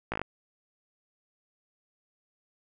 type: slowing click train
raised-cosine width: 0.5 ms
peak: -16 dBFS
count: 6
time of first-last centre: 0.12-0.216 s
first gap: 17 ms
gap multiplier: 1.06
effects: none